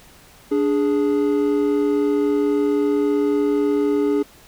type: tone pair together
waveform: triangle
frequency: 291.5 / 415.3 Hz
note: D4 / G#4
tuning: -13 / 0 cents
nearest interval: tritone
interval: 613 cents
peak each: -17 dBFS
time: 0.51-4.23 s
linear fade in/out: 10 ms
effects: pink hiss -48 dBFS RMS until 4.47 s